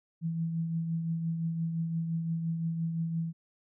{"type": "tone with tremolo", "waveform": "sine", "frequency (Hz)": 164.81, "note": "E3", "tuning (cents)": 0, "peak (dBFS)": -27, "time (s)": [0.21, 3.33], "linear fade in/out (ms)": 50, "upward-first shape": "triangle", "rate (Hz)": 5.8, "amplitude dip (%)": 45, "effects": []}